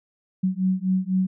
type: beating tone pair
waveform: sine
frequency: 185 / 189 Hz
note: F#3 / F#3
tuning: 0 / +37 cents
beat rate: 4 Hz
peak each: -23 / -23 dBFS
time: 0.43-1.27 s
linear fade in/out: 10 ms
effects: none